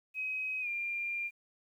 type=tone with pitch glide; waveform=sine; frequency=2533 to 2392 Hz; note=D#7 to D7; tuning=+30 to +31 cents; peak=-33 dBFS; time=0.14-1.31 s; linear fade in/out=50 ms; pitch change=-99 cents; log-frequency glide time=0.61-0.68 s; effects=11-bit